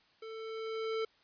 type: tone with level ramp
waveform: square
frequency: 444.4 Hz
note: A4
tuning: 17 cents sharp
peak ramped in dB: -44 to -32 dBFS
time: 0.22-1.05 s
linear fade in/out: 5 ms
effects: white hiss -67 dBFS RMS until 1.23 s + resampled to 11025 Hz